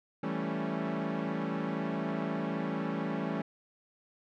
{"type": "chord", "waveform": "sawtooth", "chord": "A dominant seventh", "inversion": "second", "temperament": "equal", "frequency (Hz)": [164.81, 196, 220, 277.2], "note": ["E3", "G3", "A3", "C#4"], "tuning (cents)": [0, 0, 0, 0], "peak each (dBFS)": -33, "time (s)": [0.23, 3.42], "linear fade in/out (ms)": 5, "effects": ["low-pass 2000 Hz 12 dB/octave"]}